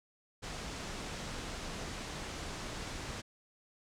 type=low-pass noise; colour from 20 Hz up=pink; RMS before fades=-42 dBFS; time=0.42-3.22 s; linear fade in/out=20 ms; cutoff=7900 Hz; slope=24 dB/octave; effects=none